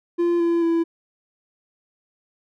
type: tone with pitch steps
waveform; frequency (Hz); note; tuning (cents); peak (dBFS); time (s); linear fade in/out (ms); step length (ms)
triangle; 344.7 / 339 / 333.3; F4 / E4 / E4; -23 / +49 / +19; -15; 0.18-0.84; 20; 220
effects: none